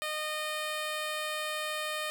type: tone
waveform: 10% pulse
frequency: 613 Hz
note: D#5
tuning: 26 cents flat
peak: -24 dBFS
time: 0.02-2.1 s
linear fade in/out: 0 ms
effects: none